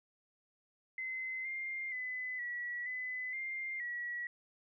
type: tone with pitch steps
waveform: sine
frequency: 2053 / 2109 / 2011 / 1935 / 2011 / 2105 / 1926 Hz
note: C7 / C7 / B6 / B6 / B6 / C7 / B6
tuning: -33 / +13 / +31 / -36 / +31 / +10 / -44 cents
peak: -37 dBFS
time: 0.98-4.27 s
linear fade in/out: 2 ms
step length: 470 ms
effects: none